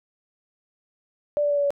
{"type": "tone with pitch steps", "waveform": "sine", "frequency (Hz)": [587.3, 582.2, 577.2, 572.2, 567.3], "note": ["D5", "D5", "D5", "D5", "C#5"], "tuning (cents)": [0, -15, -30, -45, 40], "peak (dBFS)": -19, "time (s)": [1.37, 1.705], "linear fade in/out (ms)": 0, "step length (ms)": 67, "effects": []}